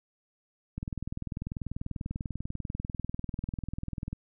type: click train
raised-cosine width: 5 ms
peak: -22 dBFS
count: 69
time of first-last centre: 0.78-4.13 s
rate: 20.3 Hz
effects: none